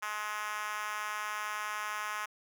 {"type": "tone with high-pass filter", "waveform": "5% pulse", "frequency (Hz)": 211.1, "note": "G#3", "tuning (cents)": 29, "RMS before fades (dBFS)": -37, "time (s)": [0.02, 2.26], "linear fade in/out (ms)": 10, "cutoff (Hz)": 1100, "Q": 2.3, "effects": []}